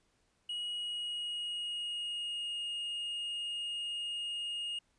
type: tone with pitch glide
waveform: triangle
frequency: 2901 to 2853 Hz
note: F#7 to F7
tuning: -35 to +36 cents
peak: -34 dBFS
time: 0.49-4.79 s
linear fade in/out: 5 ms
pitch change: -29 cents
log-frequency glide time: 0.71-2.65 s
effects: pink hiss -74 dBFS RMS until 4.98 s + resampled to 22050 Hz